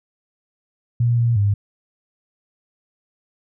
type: tone with pitch steps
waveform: sine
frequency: 119.1 / 117.8 / 101.7 Hz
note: A#2 / A#2 / G#2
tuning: +38 / +19 / -36 cents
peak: -14 dBFS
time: 1-1.54 s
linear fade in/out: 5 ms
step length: 180 ms
effects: none